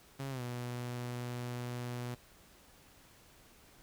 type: tone with pitch glide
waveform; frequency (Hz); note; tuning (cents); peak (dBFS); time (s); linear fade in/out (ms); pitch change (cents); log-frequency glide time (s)
sawtooth; 136.4 to 122.22; C#3 to B2; -28 to -18; -34; 0.19-2.15; 10; -190; 0.3-0.42
effects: pink hiss -61 dBFS RMS until 3.82 s